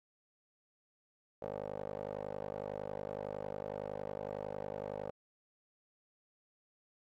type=tone with band-pass filter; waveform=15% pulse; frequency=50.9 Hz; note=G#1; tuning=34 cents flat; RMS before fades=-42 dBFS; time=1.42-5.11 s; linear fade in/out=5 ms; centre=580 Hz; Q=3.1; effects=AAC 48 kbps